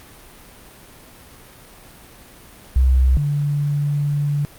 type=tone pair in turn; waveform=sine; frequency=64.6 / 145.02 Hz; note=C2 / D3; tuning=-21 / -22 cents; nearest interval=octave + major second; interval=1399 cents; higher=second; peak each=-11 / -17 dBFS; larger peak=first; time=2.76-3.17 / 3.17-4.45 s; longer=second; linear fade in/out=0 ms; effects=pink hiss -44 dBFS RMS until 4.58 s + Opus 48 kbps